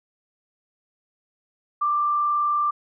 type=tone with frequency modulation; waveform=sine; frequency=1181 Hz; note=D6; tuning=9 cents sharp; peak=-19 dBFS; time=1.81-2.71 s; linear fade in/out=10 ms; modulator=39.1 Hz; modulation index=0.32; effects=none